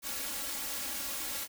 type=noise with comb filter; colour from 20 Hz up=white; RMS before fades=-37 dBFS; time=0.02-1.48 s; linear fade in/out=50 ms; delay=3.6 ms; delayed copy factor=+0.8; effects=none